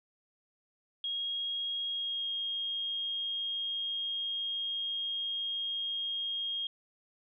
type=tone with pitch glide; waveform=sine; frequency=3275 to 3247 Hz; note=G#7 to G#7; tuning=-25 to -40 cents; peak=-32 dBFS; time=1.04-6.67 s; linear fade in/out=2 ms; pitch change=-15 cents; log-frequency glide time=1.89-2.31 s; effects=none